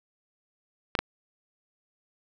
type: clicks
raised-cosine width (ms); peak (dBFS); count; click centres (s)
0.3; -7; 2; 0.952 / 0.99
effects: none